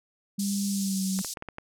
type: tone with pitch glide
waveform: sine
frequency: 199.5 to 190.16 Hz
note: G3 to F#3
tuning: +31 to +48 cents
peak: -26 dBFS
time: 0.38-1.22 s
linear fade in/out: 10 ms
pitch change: -83 cents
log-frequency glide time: 0.69-1.02 s
type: band-pass noise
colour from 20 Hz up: pink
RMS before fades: -36 dBFS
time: 0.39-1.34 s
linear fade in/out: 5 ms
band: 4900 to 11000 Hz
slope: 24 dB/octave
type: clicks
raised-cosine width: 0.5 ms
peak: -22 dBFS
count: 6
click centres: 1.19 / 1.247 / 1.372 / 1.424 / 1.487 / 1.584 s
effects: none